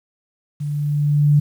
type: tone with level ramp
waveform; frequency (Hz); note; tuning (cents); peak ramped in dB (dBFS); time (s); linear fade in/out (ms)
sine; 146.7; D3; -2; -22 to -9; 0.6-1.4; 10
effects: 8-bit

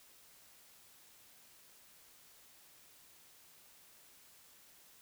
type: silence
effects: white hiss -62 dBFS RMS until 5.01 s

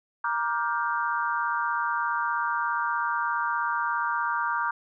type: chord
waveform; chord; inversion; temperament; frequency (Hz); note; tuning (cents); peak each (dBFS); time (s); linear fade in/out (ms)
sine; G minor seventh; first; just; 940.8 / 1176 / 1411.2 / 1568; Bb5 / D6 / F6 / G6; +16 / +2 / +18 / 0; -29 / -29 / -31 / -32; 0.24-4.71; 5
effects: none

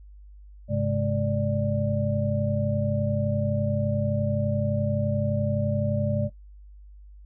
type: tone cluster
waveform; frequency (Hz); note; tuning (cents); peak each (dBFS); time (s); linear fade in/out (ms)
sine; 102.6 / 134.3 / 210.8 / 588; G#2 / C3 / G#3 / D5; -21 / +46 / +26 / +2; -27 / -28 / -29 / -28; 0.68-6.3; 50
effects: noise-tail reverb RT60 0.1 s tail -17 dB re dry + added 50 Hz sine -44 dBFS peak until 7.25 s

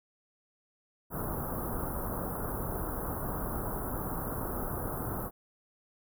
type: band-stop noise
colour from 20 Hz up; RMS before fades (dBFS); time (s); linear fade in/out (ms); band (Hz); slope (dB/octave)
pink; -35; 1.1-5.31; 50; 1400 to 11000; 48
effects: none

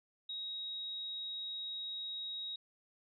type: tone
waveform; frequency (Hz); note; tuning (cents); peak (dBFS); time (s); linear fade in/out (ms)
sine; 3794; A#7; +30; -39; 0.29-2.56; 5
effects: none

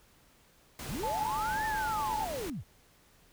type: noise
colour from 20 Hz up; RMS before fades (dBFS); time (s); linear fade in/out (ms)
pink; -41; 0.79-2.5; 2
type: linear two-way sweep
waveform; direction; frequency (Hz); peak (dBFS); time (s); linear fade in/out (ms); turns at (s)
sine; up then down; 46.25 to 1813 to 46.25; -35; 0.86-2.64; 50; 1.65
type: tone with vibrato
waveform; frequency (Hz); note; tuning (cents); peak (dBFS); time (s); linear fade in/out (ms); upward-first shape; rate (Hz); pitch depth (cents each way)
sine; 865; A5; -30; -31; 1.03-2.25; 5; sine; 9.5; 28
effects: pink hiss -63 dBFS RMS until 3.32 s

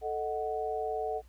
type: chord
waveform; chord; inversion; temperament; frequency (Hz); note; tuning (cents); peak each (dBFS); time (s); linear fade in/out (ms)
sine; D# diminished; second; equal; 440 / 622.3 / 740; A4 / D#5 / F#5; 0 / 0 / 0; -34 / -38 / -34; 0.01-1.22; 50
effects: added 60 Hz sine -53 dBFS peak until 1.28 s + pink hiss -67 dBFS RMS until 1.28 s

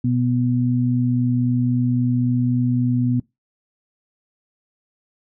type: tone pair together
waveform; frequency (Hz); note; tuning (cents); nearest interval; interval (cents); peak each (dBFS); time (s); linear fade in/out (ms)
sine; 123.17 / 246.9; B2 / B3; -4 / 0; octave; 1204; -19; 0.04-3.2; 5
effects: noise-tail reverb RT60 0.2 s tail -23 dB re dry

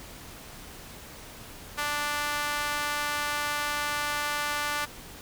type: tone with high-pass filter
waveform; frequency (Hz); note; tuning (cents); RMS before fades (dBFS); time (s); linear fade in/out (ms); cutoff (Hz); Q
sawtooth; 293.7; D4; 0; -30; 1.77-4.86; 20; 1200; 1.4
effects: pink hiss -45 dBFS RMS until 5.21 s

